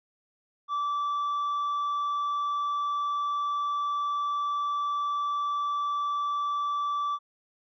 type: tone with tanh clipping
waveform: sine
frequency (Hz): 1161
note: D6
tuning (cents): -20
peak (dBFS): -27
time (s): 0.68-7.19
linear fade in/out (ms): 50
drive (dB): 3
effects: none